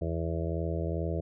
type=harmonic tone; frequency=82.41 Hz; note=E2; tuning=in tune; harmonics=1 / 2 / 4 / 5 / 6 / 7 / 8; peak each=-32 / -35 / -38 / -39 / -40 / -40 / -41 dBFS; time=0.01-1.21 s; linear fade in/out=10 ms; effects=none